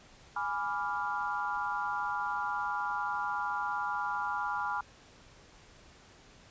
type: chord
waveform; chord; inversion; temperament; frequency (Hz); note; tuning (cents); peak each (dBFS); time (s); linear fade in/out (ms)
sine; G# diminished seventh; none; equal; 830.6 / 987.8 / 1174.7 / 1396.9; G#5 / B5 / D6 / F6; 0 / 0 / 0 / 0; -36 / -36 / -38 / -36; 0.36-4.81; 5
effects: pink hiss -57 dBFS RMS until 6.5 s + resampled to 16000 Hz